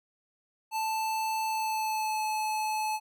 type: tone with pitch glide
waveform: square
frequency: 880 to 862.4 Hz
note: A5 to A5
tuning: 0 to -35 cents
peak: -29 dBFS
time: 0.71-3 s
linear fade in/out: 50 ms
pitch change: -35 cents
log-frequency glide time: 1.46-2.24 s
effects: none